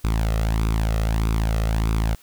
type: tone with flanger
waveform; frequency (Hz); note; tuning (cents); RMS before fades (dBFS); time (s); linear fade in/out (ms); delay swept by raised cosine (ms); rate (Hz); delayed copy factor
sawtooth; 54.8; A1; -6; -21; 0.04-2.15; 5; 0.81 to 1.58; 1.6; +0.6
effects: white hiss -53 dBFS RMS until 2.22 s